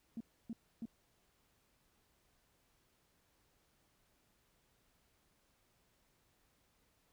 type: tone bursts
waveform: sine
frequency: 228.7 Hz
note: A#3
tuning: 33 cents flat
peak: -39 dBFS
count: 3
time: 0.17-0.855 s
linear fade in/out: 2 ms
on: 35 ms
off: 290 ms
effects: tanh soft clip ceiling -35 dBFS + pink hiss -75 dBFS RMS until 7.12 s